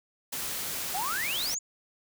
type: noise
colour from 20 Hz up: white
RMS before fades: -34 dBFS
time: 0.32-1.55 s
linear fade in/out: 10 ms
type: exponential sweep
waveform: sine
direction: up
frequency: 703 to 7240 Hz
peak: -30 dBFS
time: 0.94-1.59 s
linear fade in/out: 10 ms
effects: none

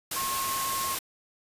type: tone in noise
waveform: sine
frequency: 1079 Hz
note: C#6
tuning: 47 cents flat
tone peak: -30 dBFS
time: 0.16-0.95 s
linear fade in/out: 5 ms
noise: white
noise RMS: -31 dBFS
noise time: 0.11-0.99 s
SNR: -2 dB
effects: resampled to 32000 Hz

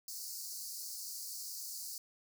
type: high-pass noise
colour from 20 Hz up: pink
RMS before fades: -44 dBFS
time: 0.08-1.98 s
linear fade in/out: 2 ms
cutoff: 4400 Hz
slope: 96 dB/octave
effects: none

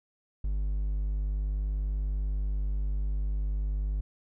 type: tone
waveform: triangle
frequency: 50.2 Hz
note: G1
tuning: 42 cents sharp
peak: -25 dBFS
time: 0.44-4.01 s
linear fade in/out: 5 ms
effects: none

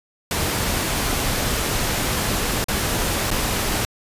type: noise with dropouts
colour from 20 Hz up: pink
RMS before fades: -22 dBFS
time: 0.31-3.85 s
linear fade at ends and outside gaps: 1 ms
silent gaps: 2.642-2.684 / 3.305-3.313 s
effects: resampled to 32000 Hz

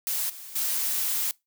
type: noise with level steps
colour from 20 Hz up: blue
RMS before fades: -28 / -42 / -27 dBFS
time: 0.07-1.31 s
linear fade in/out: 0 ms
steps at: 0.29 / 0.55 s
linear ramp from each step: 10 ms
effects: noise-tail reverb RT60 0.2 s tail -23 dB re dry

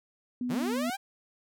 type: tone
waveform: sine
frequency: 246.9 Hz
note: B3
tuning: in tune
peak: -29 dBFS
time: 0.41-0.9 s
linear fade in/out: 2 ms
type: linear sweep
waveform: sawtooth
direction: up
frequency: 125.3 to 813 Hz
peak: -28 dBFS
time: 0.49-0.97 s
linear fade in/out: 20 ms
effects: none

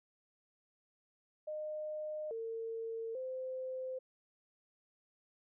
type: tone with pitch steps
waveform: sine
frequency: 612 / 453.3 / 517 Hz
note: D#5 / A#4 / C5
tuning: -29 / -48 / -21 cents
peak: -38 dBFS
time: 1.47-3.99 s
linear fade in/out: 10 ms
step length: 840 ms
effects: none

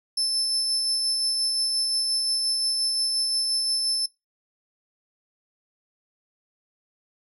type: tone with tremolo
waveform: 35% pulse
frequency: 5274 Hz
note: E8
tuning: in tune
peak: -19 dBFS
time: 0.17-4.06 s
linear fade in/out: 5 ms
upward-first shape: sine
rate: 5.7 Hz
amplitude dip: 25%
effects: noise-tail reverb RT60 0.2 s tail -21 dB re dry

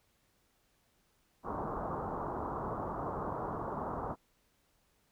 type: low-pass noise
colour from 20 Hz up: white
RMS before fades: -38 dBFS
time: 1.43-4.16 s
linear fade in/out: 50 ms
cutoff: 1200 Hz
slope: 48 dB/octave
effects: pink hiss -73 dBFS RMS until 5.11 s

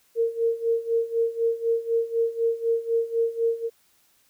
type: tone with tremolo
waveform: sine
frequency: 460.1 Hz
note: A#4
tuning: 23 cents flat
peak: -18 dBFS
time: 0.15-3.7 s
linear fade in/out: 50 ms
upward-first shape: sine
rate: 4 Hz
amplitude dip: 85%
effects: white hiss -63 dBFS RMS until 4.29 s

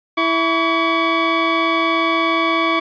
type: tone pair together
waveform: 25% pulse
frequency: 329.6 / 1135.2 Hz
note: E4 / C#6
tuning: 0 / +41 cents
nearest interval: octave + major sixth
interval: 2141 cents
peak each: -15 / -13 dBFS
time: 0.17-2.8 s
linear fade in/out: 10 ms
effects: resampled to 11025 Hz + 8-bit

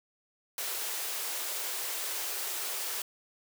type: high-pass noise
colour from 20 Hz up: white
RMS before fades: -35 dBFS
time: 0.58-3.02 s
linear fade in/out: 2 ms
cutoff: 340 Hz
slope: 48 dB/octave
effects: none

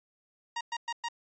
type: tone bursts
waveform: sawtooth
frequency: 939 Hz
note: A#5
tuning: 12 cents sharp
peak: -28 dBFS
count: 4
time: 0.56-1.086 s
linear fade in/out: 5 ms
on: 49 ms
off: 110 ms
effects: resampled to 16000 Hz

